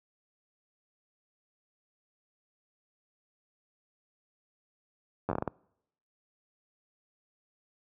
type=slowing click train; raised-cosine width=1 ms; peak=-16 dBFS; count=8; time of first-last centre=5.29-5.477 s; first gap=10 ms; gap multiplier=1.32; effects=noise-tail reverb RT60 0.8 s tail -26 dB re dry + high-pass 80 Hz 12 dB/octave